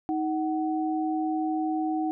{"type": "tone pair together", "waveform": "sine", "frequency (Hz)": [314.7, 748.5], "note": ["D#4", "F#5"], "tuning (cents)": [20, 20], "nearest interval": "octave + minor third", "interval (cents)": 1500, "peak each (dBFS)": [-26, -30], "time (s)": [0.09, 2.11], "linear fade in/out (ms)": 0, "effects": []}